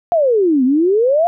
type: exponential two-way sweep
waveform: sine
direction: down then up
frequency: 711 to 246.9 to 711 Hz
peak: -10 dBFS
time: 0.12-1.27 s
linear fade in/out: 0 ms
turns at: 0.64 s
effects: none

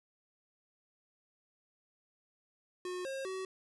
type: tone with pitch steps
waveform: square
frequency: 362.6 / 537 / 377.7 Hz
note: F#4 / C5 / F#4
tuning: -35 / +45 / +36 cents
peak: -38 dBFS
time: 2.85-3.45 s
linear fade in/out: 2 ms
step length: 200 ms
effects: resampled to 24000 Hz

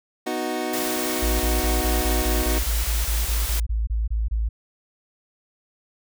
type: chord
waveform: 25% pulse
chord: B major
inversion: none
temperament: equal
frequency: 246.9 / 311.1 / 370 Hz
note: B3 / D#4 / F#4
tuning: 0 / 0 / 0 cents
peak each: -27 / -25 / -25 dBFS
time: 0.26-2.59 s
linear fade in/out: 10 ms
type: noise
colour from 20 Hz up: white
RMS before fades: -29 dBFS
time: 0.73-3.6 s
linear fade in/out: 5 ms
type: tone bursts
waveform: sine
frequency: 55 Hz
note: A1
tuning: in tune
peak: -20 dBFS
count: 16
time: 1.22-4.49 s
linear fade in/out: 10 ms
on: 180 ms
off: 26 ms
effects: none

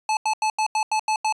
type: tone bursts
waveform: square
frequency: 866 Hz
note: A5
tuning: 28 cents flat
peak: -20 dBFS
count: 8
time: 0.09-1.325 s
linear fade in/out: 2 ms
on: 80 ms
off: 85 ms
effects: resampled to 22050 Hz

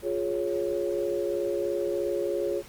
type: chord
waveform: sine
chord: Db major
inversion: first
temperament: equal with one note detuned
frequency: 352.3 / 415.3 / 554.4 Hz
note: F4 / Ab4 / Db5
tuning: +15 / 0 / 0 cents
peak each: -30 dBFS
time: 0.02-2.63 s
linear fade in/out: 50 ms
effects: pink hiss -49 dBFS RMS until 2.68 s + Opus 32 kbps

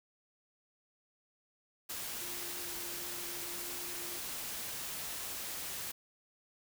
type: tone in noise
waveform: sine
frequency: 349.2 Hz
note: F4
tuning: in tune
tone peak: -51 dBFS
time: 2.21-4.19 s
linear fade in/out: 10 ms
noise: white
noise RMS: -41 dBFS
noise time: 1.89-5.92 s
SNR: -13 dB
effects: none

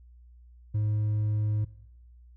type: tone with hard clipping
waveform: sine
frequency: 106.1 Hz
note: G#2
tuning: 38 cents sharp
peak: -25 dBFS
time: 0.74-1.65 s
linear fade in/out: 10 ms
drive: 2 dB
effects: noise-tail reverb RT60 0.9 s tail -21 dB re dry + added 60 Hz sine -50 dBFS peak until 2.36 s

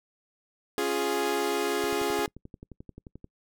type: chord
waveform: sawtooth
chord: Db major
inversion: none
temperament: equal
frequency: 277.2 / 349.2 / 415.3 Hz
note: Db4 / F4 / Ab4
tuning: 0 / 0 / 0 cents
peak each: -30 / -27 / -24 dBFS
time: 0.78-2.26 s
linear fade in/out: 0 ms
type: click train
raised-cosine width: 3 ms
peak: -30 dBFS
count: 17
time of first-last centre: 1.84-3.244 s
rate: 11.4 Hz
effects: noise-tail reverb RT60 0.1 s tail -26 dB re dry

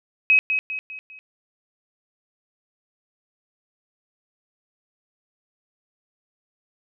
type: tone with echo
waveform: sine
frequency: 2545 Hz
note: D#7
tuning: 39 cents sharp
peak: -12 dBFS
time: 0.3-0.39 s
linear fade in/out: 0 ms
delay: 200 ms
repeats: 4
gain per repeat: -7 dB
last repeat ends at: 1.19 s
effects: none

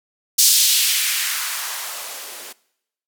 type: noise with band-pass filter sweep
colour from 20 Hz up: violet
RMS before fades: -20 dBFS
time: 0.38-2.53 s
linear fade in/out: 10 ms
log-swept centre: 5300 to 330 Hz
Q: 1.4
effects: noise-tail reverb RT60 0.8 s tail -22 dB re dry

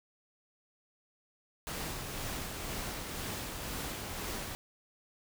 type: noise with tremolo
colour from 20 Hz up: pink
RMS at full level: -38 dBFS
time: 1.67-4.55 s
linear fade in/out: 0 ms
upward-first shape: sine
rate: 2 Hz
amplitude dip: 30%
effects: none

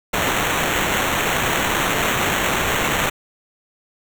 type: noise with sample-and-hold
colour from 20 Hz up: white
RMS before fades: -20 dBFS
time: 0.13-3.1 s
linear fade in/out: 10 ms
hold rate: 4900 Hz
effects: none

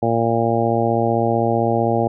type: harmonic tone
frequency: 115.6 Hz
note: A#2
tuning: 14 cents flat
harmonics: 1 / 2 / 3 / 4 / 5 / 6 / 7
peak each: -23 / -23 / -23 / -23 / -23 / -23 / -23 dBFS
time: 0.02-2.08 s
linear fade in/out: 10 ms
effects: none

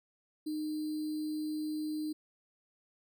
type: tone with sample-and-hold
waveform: sine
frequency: 306.7 Hz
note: D#4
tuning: 25 cents flat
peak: -33 dBFS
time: 0.46-2.13 s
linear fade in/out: 10 ms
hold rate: 4410 Hz
effects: none

